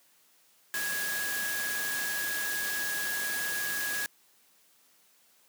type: tone in noise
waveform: sine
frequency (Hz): 1661.2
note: G#6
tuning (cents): 0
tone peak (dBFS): -32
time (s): 0.74-4.06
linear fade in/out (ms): 0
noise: white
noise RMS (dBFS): -35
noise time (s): 0.74-4.06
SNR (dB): 0
effects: white hiss -64 dBFS RMS until 5.48 s + high-pass 150 Hz 12 dB/octave